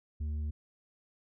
sine tone with tanh clipping, 75.6 Hz, D#2, 49 cents flat, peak -33 dBFS, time 0.2-0.51 s, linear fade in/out 10 ms, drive 5 dB, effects none

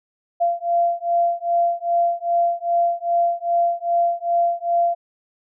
sine beating tone pair, 687 / 689.5 Hz, F5 / F5, -29 / -22 cents, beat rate 2.5 Hz, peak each -20 dBFS, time 0.4-4.95 s, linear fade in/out 20 ms, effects none

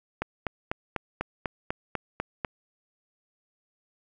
click train, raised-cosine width 0.5 ms, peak -13 dBFS, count 10, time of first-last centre 0.22-2.448 s, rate 4.04 Hz, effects none

